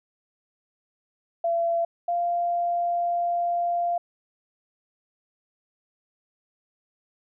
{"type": "tone pair in turn", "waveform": "sine", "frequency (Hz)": [677, 694.4], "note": ["E5", "F5"], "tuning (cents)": [46, -10], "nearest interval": "unison", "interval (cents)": 44, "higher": "second", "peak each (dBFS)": [-21, -22], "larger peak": "first", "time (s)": [[1.44, 1.85], [2.08, 3.98]], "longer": "second", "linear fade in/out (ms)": 5, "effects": []}